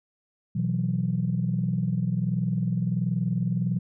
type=chord; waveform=sine; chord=B suspended fourth; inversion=none; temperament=equal; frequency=123.47 / 164.81 / 185 Hz; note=B2 / E3 / F#3; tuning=0 / 0 / 0 cents; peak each=-27 dBFS; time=0.55-3.79 s; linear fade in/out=10 ms; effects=tanh soft clip ceiling -14 dBFS

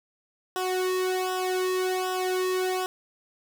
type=tone with flanger; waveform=sawtooth; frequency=370 Hz; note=F#4; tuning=in tune; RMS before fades=-27 dBFS; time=0.56-2.86 s; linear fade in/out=0 ms; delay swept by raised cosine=0.45 to 1.33 ms; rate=1.3 Hz; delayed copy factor=-0.9; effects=8-bit

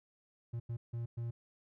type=tone bursts at uneven times; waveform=triangle; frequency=117.4 Hz; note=A#2; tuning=13 cents sharp; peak=-34 dBFS; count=4; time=0.53-0.6 / 0.69-0.77 / 0.93-1.06 / 1.17-1.31 s; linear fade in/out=10 ms; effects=none

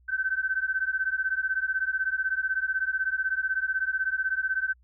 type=beating tone pair; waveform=sine; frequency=1529 / 1545 Hz; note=G6 / G6; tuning=-44 / -26 cents; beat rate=16 Hz; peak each=-28 dBFS; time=0.08-4.74 s; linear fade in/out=20 ms; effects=added 61 Hz sine -57 dBFS peak until 4.83 s

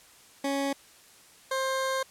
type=tone pair in turn; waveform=20% pulse; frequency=277.2 / 529.1 Hz; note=C#4 / C5; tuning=0 / +19 cents; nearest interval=major seventh; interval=1119 cents; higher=second; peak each=-22 dBFS; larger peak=neither; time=0.44-0.73 / 1.51-2.03 s; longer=second; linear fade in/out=5 ms; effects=white hiss -55 dBFS RMS until 2.1 s + low-pass 11000 Hz 12 dB/octave

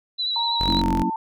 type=tone with vibrato; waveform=sine; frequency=3951 Hz; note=B7; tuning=in tune; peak=-22 dBFS; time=0.18-0.82 s; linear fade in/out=20 ms; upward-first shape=sine; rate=12 Hz; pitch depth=31 cents each way
type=tone with pitch glide; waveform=sine; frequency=934 to 892.3 Hz; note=A#5 to A5; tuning=+3 to +24 cents; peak=-24 dBFS; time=0.36-1.16 s; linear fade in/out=2 ms; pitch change=-79 cents; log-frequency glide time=0.78-0.93 s
type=tone; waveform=sawtooth; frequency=44.19 Hz; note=F1; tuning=21 cents sharp; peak=-20 dBFS; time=0.6-1.03 s; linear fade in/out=10 ms
type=chord; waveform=sine; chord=F# dominant seventh; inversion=none; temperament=equal with one note detuned; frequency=185 / 233.1 / 277.2 / 326.4 Hz; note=F#3 / A#3 / C#4 / E4; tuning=0 / 0 / 0 / -17 cents; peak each=-27 dBFS; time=0.67-1.1 s; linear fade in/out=5 ms
effects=none

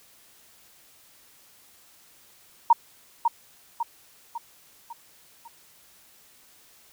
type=tone with echo; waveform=sine; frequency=932.3 Hz; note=A#5; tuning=in tune; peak=-11 dBFS; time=2.7-2.73 s; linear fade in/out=5 ms; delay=550 ms; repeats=5; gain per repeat=-6 dB; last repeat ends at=5.48 s; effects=white hiss -56 dBFS RMS until 6.92 s

